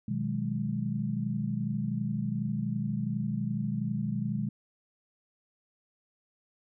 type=chord; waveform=sine; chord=G# minor seventh; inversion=first; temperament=equal; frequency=123.47 / 155.56 / 185 / 207.7 Hz; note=B2 / D#3 / F#3 / G#3; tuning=0 / 0 / 0 / 0 cents; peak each=-34 / -35 / -37 / -32 dBFS; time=0.08-4.49 s; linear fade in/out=5 ms; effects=none